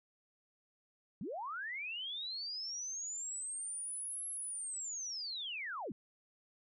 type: linear two-way sweep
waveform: sine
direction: up then down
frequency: 149.5 to 11175 to 149.5 Hz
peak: -39 dBFS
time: 1.21-5.92 s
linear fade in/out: 2 ms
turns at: 4.28 s
effects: none